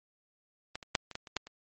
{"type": "clicks", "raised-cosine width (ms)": 0.2, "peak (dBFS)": [-20, -28, -8, -26, -19, -30, -13, -30], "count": 8, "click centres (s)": [0.755, 0.828, 0.952, 1.113, 1.154, 1.272, 1.367, 1.47], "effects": ["MP3 32 kbps"]}